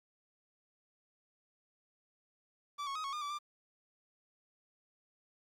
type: tone with pitch steps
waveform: 45% pulse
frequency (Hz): 1160 / 1102 / 1258 / 1104 / 1212 / 1157 / 1187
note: D6 / C#6 / D#6 / C#6 / D#6 / D6 / D6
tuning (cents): -22 / -11 / +19 / -7 / -46 / -26 / +18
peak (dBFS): -37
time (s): 2.78-3.389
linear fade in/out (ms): 20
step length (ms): 87
effects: low-pass 6000 Hz 12 dB/octave + 11-bit